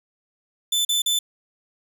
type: tone bursts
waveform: sawtooth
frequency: 3520 Hz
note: A7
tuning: in tune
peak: -16 dBFS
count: 3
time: 0.72-1.19 s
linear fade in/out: 5 ms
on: 130 ms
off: 40 ms
effects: 8-bit